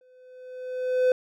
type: tone with exponential growth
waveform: triangle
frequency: 507 Hz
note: B4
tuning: 45 cents sharp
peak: -14 dBFS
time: 0.01-1.12 s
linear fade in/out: 2 ms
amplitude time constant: 240 ms
effects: none